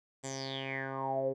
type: tone with low-pass filter sweep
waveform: 10% pulse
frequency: 134.5 Hz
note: C3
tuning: 48 cents sharp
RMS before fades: -36 dBFS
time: 0.23-1.34 s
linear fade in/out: 20 ms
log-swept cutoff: 7900 to 440 Hz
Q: 8.9
effects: none